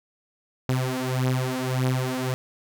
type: beating tone pair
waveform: sawtooth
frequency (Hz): 127.8 / 129.5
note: C3 / C3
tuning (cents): -40 / -17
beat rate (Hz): 1.7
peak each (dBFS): -22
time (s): 0.69-2.34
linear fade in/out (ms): 0
effects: none